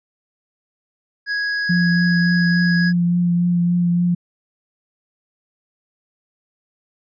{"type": "tone", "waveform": "square", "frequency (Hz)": 1661.2, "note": "G#6", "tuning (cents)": 0, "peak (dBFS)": -20, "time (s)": [1.26, 2.93], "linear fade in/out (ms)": 50}
{"type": "tone with vibrato", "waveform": "sine", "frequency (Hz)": 174.61, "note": "F3", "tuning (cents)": 0, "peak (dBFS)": -14, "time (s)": [1.69, 4.15], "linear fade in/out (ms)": 10, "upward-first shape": "triangle", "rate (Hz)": 3.5, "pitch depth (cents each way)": 18}
{"effects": ["resampled to 16000 Hz"]}